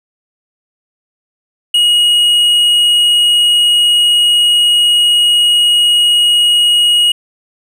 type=tone with tanh clipping; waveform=sine; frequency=2891 Hz; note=F#7; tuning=41 cents flat; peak=-8 dBFS; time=1.74-7.12 s; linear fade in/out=5 ms; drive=7 dB; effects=none